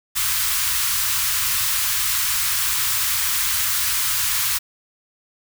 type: band-stop noise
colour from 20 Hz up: white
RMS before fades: -21 dBFS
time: 0.15-4.59 s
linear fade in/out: 20 ms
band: 130 to 970 Hz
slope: 48 dB/octave
effects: none